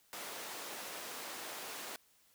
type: high-pass noise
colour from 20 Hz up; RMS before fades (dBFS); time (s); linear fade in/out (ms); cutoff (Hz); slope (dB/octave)
pink; -45; 0.13-1.96; 0; 440; 12
effects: white hiss -69 dBFS RMS until 2.34 s